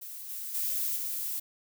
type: noise with level steps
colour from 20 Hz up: violet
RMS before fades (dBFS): -42 / -38 / -31 / -34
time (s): 0.01-1.4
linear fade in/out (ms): 10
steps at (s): 0.29 / 0.54 / 0.96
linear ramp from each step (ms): 10
effects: none